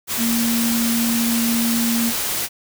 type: tone in noise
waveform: sine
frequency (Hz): 232.2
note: A#3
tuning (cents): -7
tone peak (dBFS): -18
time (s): 0.17-2.13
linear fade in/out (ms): 50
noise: white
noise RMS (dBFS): -23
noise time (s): 0.07-2.49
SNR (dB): +2
effects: none